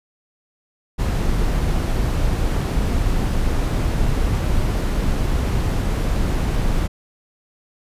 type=noise; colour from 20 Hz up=brown; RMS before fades=-19 dBFS; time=0.98-6.88 s; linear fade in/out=20 ms; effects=resampled to 32000 Hz